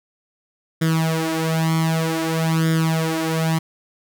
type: tone with flanger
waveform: sawtooth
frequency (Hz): 161.7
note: E3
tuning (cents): -33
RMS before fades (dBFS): -20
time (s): 0.81-3.59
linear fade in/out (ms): 10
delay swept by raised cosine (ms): 0.57 to 5.27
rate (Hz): 0.53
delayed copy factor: +0.8
effects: none